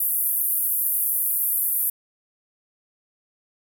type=band-pass noise; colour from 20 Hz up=pink; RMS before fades=-23 dBFS; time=0-1.9 s; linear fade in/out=5 ms; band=11000 to 15000 Hz; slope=48 dB/octave; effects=none